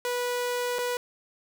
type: tone with dropouts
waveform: sawtooth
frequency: 490 Hz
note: B4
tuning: 14 cents flat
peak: -23 dBFS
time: 0.05-0.97 s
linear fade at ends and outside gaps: 1 ms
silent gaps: 0.785-0.789 s
effects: 10-bit